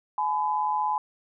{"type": "tone pair together", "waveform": "sine", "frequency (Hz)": [848, 1004.7], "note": ["G#5", "B5"], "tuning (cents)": [36, 29], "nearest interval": "minor third", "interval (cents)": 293, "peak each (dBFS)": -26, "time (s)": [0.18, 0.98], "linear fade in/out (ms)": 2, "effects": []}